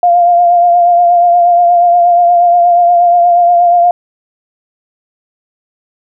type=tone with vibrato; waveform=sine; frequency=698.5 Hz; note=F5; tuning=in tune; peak=-4 dBFS; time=0.03-3.91 s; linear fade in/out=2 ms; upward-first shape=triangle; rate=8.4 Hz; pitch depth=35 cents each way; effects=none